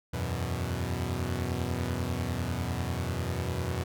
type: chord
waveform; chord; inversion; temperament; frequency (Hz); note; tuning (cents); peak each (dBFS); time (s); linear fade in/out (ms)
sawtooth; E suspended second; none; equal; 82.41 / 92.5 / 123.47; E2 / F#2 / B2; 0 / 0 / 0; -30; 0.13-3.84; 10
effects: none